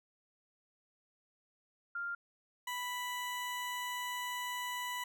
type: tone pair in turn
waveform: sine / 20% pulse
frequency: 1396.9 / 987.8 Hz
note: F6 / B5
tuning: 0 / 0 cents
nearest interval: tritone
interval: 600 cents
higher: first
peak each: -36 / -32 dBFS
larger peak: second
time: 1.95-2.15 / 2.67-5.04 s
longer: second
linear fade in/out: 5 ms
effects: none